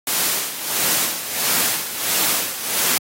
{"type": "noise with tremolo", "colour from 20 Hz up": "white", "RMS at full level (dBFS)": -18, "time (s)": [0.07, 2.98], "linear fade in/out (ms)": 2, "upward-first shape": "sine", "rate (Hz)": 1.5, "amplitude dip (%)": 70, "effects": ["high-pass 150 Hz 12 dB/octave", "AAC 48 kbps"]}